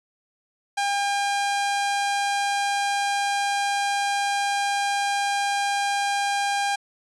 sawtooth tone, 804 Hz, G5, 44 cents sharp, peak -18 dBFS, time 0.77-6.76 s, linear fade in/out 10 ms, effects resampled to 22050 Hz

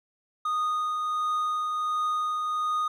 triangle tone with tremolo, 1236 Hz, D#6, 12 cents flat, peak -22 dBFS, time 0.45-2.88 s, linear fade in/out 5 ms, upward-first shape triangle, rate 1.4 Hz, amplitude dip 30%, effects none

